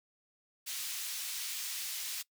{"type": "high-pass noise", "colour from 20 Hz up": "pink", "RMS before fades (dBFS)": -39, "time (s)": [0.66, 2.23], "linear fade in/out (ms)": 20, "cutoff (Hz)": 3200, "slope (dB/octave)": 12, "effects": ["noise-tail reverb RT60 0.1 s tail -21 dB re dry"]}